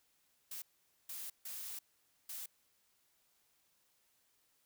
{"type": "noise bursts at uneven times", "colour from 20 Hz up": "blue", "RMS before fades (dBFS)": -45, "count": 4, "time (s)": [[0.51, 0.62], [1.09, 1.3], [1.45, 1.79], [2.29, 2.46]], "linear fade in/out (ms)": 5, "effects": ["white hiss -75 dBFS RMS until 4.65 s"]}